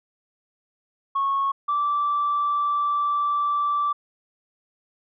sine tone pair in turn, 1100 / 1165.4 Hz, C#6 / D6, -14 / -14 cents, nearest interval minor second, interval 100 cents, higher second, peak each -19 dBFS, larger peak neither, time 1.15-1.52 / 1.68-3.93 s, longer second, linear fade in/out 10 ms, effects tanh soft clip ceiling -16 dBFS

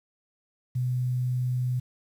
sine tone with quantisation, 125.5 Hz, B2, 28 cents sharp, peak -24 dBFS, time 0.75-1.8 s, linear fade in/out 10 ms, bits 9, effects none

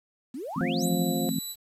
sine exponential sweep, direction up, 230 to 9520 Hz, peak -33 dBFS, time 0.34-0.89 s, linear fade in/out 5 ms
sine chord, F major seventh, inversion third, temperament just, 163.7 / 174.61 / 218.3 / 261.9 Hz, E3 / F3 / A3 / C4, -12 / 0 / -13 / +2 cents, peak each -33 / -34 / -31 / -30 dBFS, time 0.56-1.39 s, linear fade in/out 5 ms
harmonic tone, 176.7 Hz, F3, 21 cents sharp, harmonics 1 / 2 / 3 / 4, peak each -30 / -33 / -35 / -36 dBFS, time 0.61-1.29 s, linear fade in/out 0 ms
10% pulse tone, 3951 Hz, B7, in tune, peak -25 dBFS, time 0.79-1.56 s, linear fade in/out 50 ms
effects resampled to 32000 Hz + 9-bit

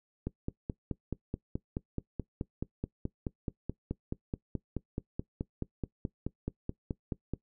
click train, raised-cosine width 3 ms, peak -20 dBFS, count 34, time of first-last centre 0.27-7.336 s, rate 4.67 Hz, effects noise-tail reverb RT60 0.1 s tail -20 dB re dry

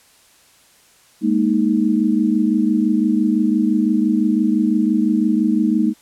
sine chord, Ab suspended second, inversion none, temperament just, 207.7 / 233.6 / 311.5 Hz, Ab3 / Bb3 / Eb4, 0 / +4 / +2 cents, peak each -18 dBFS, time 1.21-5.94 s, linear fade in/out 50 ms, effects white hiss -52 dBFS RMS until 6.01 s + low-pass 11000 Hz 12 dB/octave

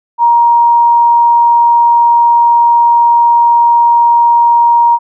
sine tone, 942 Hz, A#5, 18 cents sharp, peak -4 dBFS, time 0.18-4.99 s, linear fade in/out 50 ms, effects none

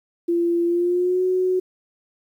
sine tone with pitch glide, 342.3 to 369 Hz, F4 to F#4, -35 to -5 cents, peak -17 dBFS, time 0.28-1.6 s, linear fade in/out 10 ms, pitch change +130 cents, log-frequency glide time 0.66-1.23 s, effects 9-bit

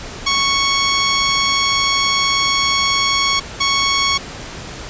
10% pulse tone pair in turn, 1108.7 / 1108.7 Hz, C#6 / C#6, 0 / 0 cents, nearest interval unison, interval 0 cents, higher neither, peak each -5 dBFS, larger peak neither, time 0.26-3.4 / 3.6-4.18 s, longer first, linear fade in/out 10 ms, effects pink hiss -31 dBFS RMS until 4.89 s + resampled to 16000 Hz

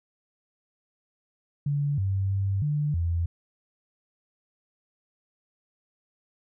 sine tone with pitch steps, 143.7 / 96.9 / 97.9 / 148 / 84.8 Hz, D3 / G2 / G2 / D3 / E2, -37 / -20 / -2 / +14 / +50 cents, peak -23 dBFS, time 1.66-3.26 s, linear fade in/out 5 ms, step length 320 ms, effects none

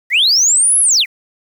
sine linear two-way sweep, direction up then down, 1806 to 11175 to 1806 Hz, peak -7 dBFS, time 0.1-1.06 s, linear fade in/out 50 ms, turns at 0.8 s, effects tanh soft clip ceiling -6 dBFS + 7-bit

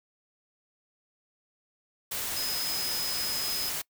sine tone in noise, 5070 Hz, D#8, 32 cents sharp, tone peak -31 dBFS, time 2.36-3.7 s, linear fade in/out 10 ms, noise white, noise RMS -33 dBFS, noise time 2.11-3.82 s, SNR -1 dB, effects noise-tail reverb RT60 0.1 s tail -23 dB re dry

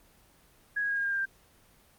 sine tone with pitch steps, 1661.2 / 1647.8 / 1634.5 / 1621.4 / 1608.3 / 1595.4 / 1582.5 Hz, G#6 / G#6 / G#6 / G#6 / G6 / G6 / G6, 0 / -14 / -28 / -42 / +44 / +30 / +16 cents, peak -27 dBFS, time 0.76-1.257 s, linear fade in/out 10 ms, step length 71 ms, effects pink hiss -61 dBFS RMS until 1.98 s + Opus 24 kbps

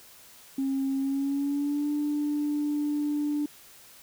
sine tone with pitch glide, 270.2 to 294.7 Hz, C#4 to D4, -44 to +6 cents, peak -24 dBFS, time 0.58-3.46 s, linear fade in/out 5 ms, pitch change +150 cents, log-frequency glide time 0.98-1.91 s, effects tanh soft clip ceiling -21 dBFS + white hiss -52 dBFS RMS until 4.02 s

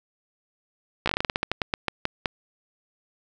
slowing click train, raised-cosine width 0.3 ms, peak -7 dBFS, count 17, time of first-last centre 1.06-2.258 s, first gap 15 ms, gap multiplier 1.19, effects none

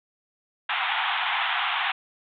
pink band-pass noise, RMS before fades -26 dBFS, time 0.69-1.92 s, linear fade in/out 5 ms, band 730 to 3600 Hz, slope 96 dB/octave, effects none

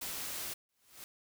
white noise, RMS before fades -40 dBFS, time 0.01-0.54 s, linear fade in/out 10 ms
white noise with exponential growth, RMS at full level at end -46 dBFS, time 0.69-1.04 s, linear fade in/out 1 ms, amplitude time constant 75 ms
effects none

